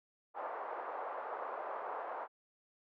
white band-pass noise, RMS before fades -42 dBFS, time 0.34-2.28 s, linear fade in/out 50 ms, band 500 to 1100 Hz, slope 24 dB/octave, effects none

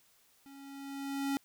square tone with level ramp, 276.6 Hz, C#4, 4 cents flat, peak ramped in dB -52 to -30 dBFS, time 0.46-1.37 s, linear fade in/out 0 ms, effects white hiss -67 dBFS RMS until 1.44 s

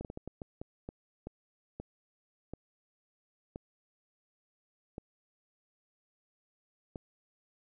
slowing click train, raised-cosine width 2 ms, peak -27 dBFS, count 14, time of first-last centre 0.01-6.958 s, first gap 38 ms, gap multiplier 1.39, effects none

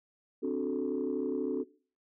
sine chord, D dominant seventh, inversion third, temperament equal with one note detuned, 261.6 / 293.7 / 370 / 437.7 Hz, C4 / D4 / F#4 / A4, 0 / 0 / 0 / -9 cents, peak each -34 dBFS, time 0.42-1.64 s, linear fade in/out 20 ms, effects noise-tail reverb RT60 0.4 s tail -20 dB re dry + tanh soft clip ceiling -23 dBFS

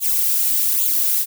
violet noise with flanger, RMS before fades -18 dBFS, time 0-1.26 s, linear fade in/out 50 ms, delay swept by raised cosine 0.27 to 3.27 ms, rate 1.2 Hz, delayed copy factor +0.85, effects none

